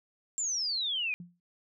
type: exponential sweep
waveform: sine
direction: down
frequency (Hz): 7459 to 2400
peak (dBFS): -29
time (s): 0.38-1.14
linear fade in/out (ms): 0
type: tone with exponential decay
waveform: sine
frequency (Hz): 174.8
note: F3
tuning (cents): +2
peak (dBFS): -38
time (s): 1.2-1.4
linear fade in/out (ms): 2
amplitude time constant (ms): 42
effects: none